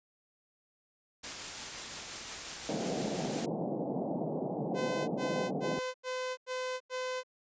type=noise with tremolo; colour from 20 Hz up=white; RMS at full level=-39 dBFS; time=1.23-3.46 s; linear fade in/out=10 ms; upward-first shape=triangle; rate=5.7 Hz; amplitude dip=25%
type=band-pass noise; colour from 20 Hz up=pink; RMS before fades=-35 dBFS; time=2.69-5.79 s; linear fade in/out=0 ms; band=150 to 790 Hz; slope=48 dB/octave
type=tone bursts; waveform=sawtooth; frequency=510 Hz; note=C5; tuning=44 cents flat; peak=-30 dBFS; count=6; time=4.74-7.235 s; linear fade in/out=50 ms; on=340 ms; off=91 ms
effects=resampled to 16000 Hz